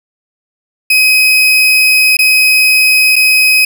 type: tone with dropouts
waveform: 35% pulse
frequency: 2526 Hz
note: D#7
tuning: 26 cents sharp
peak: -4 dBFS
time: 0.9-3.65 s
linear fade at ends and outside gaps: 5 ms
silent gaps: 2.17-2.189 / 3.158-3.162 s
effects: none